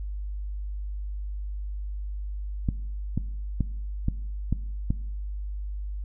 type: clicks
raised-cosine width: 5 ms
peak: -12 dBFS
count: 6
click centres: 2.688 / 3.176 / 3.607 / 4.084 / 4.526 / 4.905 s
effects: noise-tail reverb RT60 0.8 s tail -19 dB re dry + added 50 Hz sine -30 dBFS peak until 6.04 s